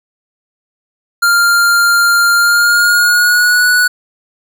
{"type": "tone with pitch glide", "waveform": "square", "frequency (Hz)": [1396.9, 1473.1], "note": ["F6", "F#6"], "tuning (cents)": [0, -8], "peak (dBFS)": -8, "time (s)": [1.22, 3.88], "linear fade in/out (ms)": 10, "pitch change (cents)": 92, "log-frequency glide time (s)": [2.36, 3.67], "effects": []}